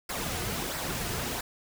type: noise with flanger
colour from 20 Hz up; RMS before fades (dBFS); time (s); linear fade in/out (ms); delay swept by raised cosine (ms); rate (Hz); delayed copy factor
pink; -33; 0.09-1.41; 5; 0.3 to 3.7; 1.5; -0.5
effects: none